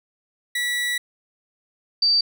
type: tone pair in turn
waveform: 30% pulse / sine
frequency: 1950 / 4638 Hz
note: B6 / D8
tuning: -23 / -22 cents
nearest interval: octave + minor third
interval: 1501 cents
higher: second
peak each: -19 / -15 dBFS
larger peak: second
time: 0.55-0.98 / 2.02-2.21 s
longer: first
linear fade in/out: 5 ms
effects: none